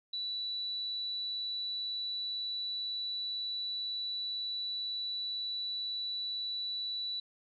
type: tone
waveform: sine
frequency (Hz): 3951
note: B7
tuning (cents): 0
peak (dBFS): -34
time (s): 0.13-7.2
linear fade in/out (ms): 5
effects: none